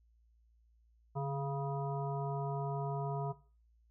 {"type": "harmonic tone with a mistuned harmonic", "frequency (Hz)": 138.59, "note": "C#3", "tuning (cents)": 0, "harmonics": [1, 3, 5, 7, 9], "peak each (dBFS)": [-35, -42, -42, -43, -50], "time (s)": [1.15, 3.33], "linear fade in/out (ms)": 20, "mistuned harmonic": 1, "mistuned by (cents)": 44, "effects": ["noise-tail reverb RT60 0.4 s tail -19 dB re dry", "added 57 Hz sine -65 dBFS peak until 3.9 s"]}